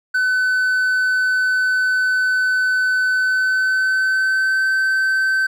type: tone with pitch glide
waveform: triangle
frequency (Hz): 1510 to 1541.7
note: F#6 to G6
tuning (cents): +35 to -29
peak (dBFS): -13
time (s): 0.14-5.47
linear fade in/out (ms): 10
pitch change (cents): +36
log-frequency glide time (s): 3.1-4.67
effects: none